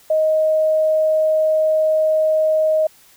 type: tone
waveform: sine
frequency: 626 Hz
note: D#5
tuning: 10 cents sharp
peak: -13 dBFS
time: 0.1-2.87 s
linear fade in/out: 5 ms
effects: white hiss -50 dBFS RMS until 3.16 s